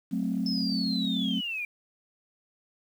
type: chord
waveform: sine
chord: F# diminished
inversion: none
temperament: equal with one note detuned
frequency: 185 / 219.1 / 261.6 Hz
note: F#3 / A3 / C4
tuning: 0 / -7 / 0 cents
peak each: -30 dBFS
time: 0.11-1.41 s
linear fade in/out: 20 ms
type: linear sweep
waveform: sine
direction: down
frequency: 5274 to 2349 Hz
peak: -30 dBFS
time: 0.46-1.65 s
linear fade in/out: 2 ms
effects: tanh soft clip ceiling -18 dBFS + 9-bit